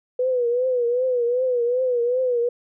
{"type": "tone with vibrato", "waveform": "sine", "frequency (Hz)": 493.9, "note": "B4", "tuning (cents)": 0, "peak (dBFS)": -18, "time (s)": [0.19, 2.49], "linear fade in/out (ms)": 5, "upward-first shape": "triangle", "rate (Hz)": 2.6, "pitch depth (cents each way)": 97, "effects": []}